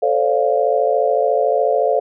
sine chord, D minor seventh, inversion second, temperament equal with one note detuned, 440 / 523.3 / 577.2 / 698.5 Hz, A4 / C5 / D5 / F5, 0 / 0 / -30 / 0 cents, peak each -19 dBFS, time 0.02-2 s, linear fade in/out 10 ms, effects none

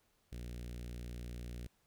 sawtooth tone with notch filter, 60 Hz, B1, 49 cents flat, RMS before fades -45 dBFS, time 0.32-1.67 s, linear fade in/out 5 ms, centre 980 Hz, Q 0.51, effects pink hiss -75 dBFS RMS until 1.86 s

